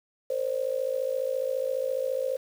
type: tone with amplitude modulation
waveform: sine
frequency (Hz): 525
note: C5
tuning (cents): +6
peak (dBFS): -22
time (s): 0.3-2.37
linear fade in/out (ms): 5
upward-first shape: sine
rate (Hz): 54.6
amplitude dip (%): 85
effects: 8-bit